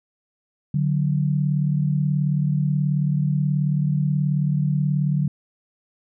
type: tone pair together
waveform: sine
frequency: 146.83 / 185.39 Hz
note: D3 / F#3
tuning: 0 / +4 cents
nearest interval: major third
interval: 404 cents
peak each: -19 / -24 dBFS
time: 0.74-5.28 s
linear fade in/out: 5 ms
effects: none